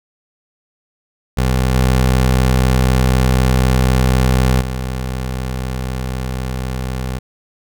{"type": "tone with level steps", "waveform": "20% pulse", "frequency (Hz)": 64, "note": "C2", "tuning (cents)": -38, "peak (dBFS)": [-8, -6, -15], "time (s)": [1.37, 7.19], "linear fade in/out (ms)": 10, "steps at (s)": [1.74, 4.6], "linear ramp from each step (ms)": 20, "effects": []}